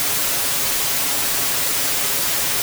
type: noise with comb filter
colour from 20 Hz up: white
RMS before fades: -20 dBFS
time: 0-2.62 s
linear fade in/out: 0 ms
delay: 7.2 ms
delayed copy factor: +0.55
effects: none